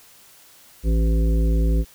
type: harmonic tone with a mistuned harmonic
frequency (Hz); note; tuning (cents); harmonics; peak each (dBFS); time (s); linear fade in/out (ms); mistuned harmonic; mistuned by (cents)
55.1; A1; +3; 1 / 3 / 5 / 7 / 9; -16 / -26 / -30 / -33 / -35; 0.83-1.85; 50; 9; +25
effects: white hiss -50 dBFS RMS until 1.94 s